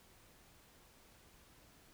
silence, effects pink hiss -64 dBFS RMS until 1.93 s

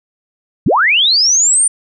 sine linear sweep, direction up, 87.31 to 9200 Hz, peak -8 dBFS, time 0.66-1.68 s, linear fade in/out 5 ms, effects none

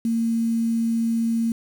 sine tone with quantisation, 228.8 Hz, A#3, 32 cents flat, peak -19 dBFS, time 0.05-1.52 s, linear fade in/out 2 ms, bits 7, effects none

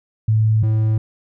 sine / triangle tone pair in turn, 109.4 / 109.4 Hz, A2 / A2, -9 / -9 cents, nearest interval unison, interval 0 cents, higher neither, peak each -12 dBFS, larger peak neither, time 0.28-0.63 / 0.63-0.98 s, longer neither, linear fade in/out 5 ms, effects none

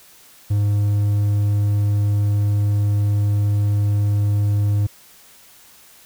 triangle tone, 102.8 Hz, G#2, 17 cents flat, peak -13 dBFS, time 0.5-4.87 s, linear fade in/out 10 ms, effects white hiss -48 dBFS RMS until 6.05 s

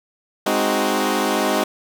15% pulse chord, Ab dominant seventh, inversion none, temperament equal, 207.7 / 261.6 / 311.1 / 370 Hz, Ab3 / C4 / Eb4 / Gb4, 0 / 0 / 0 / 0 cents, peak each -17 dBFS, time 0.46-1.64 s, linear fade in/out 5 ms, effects none

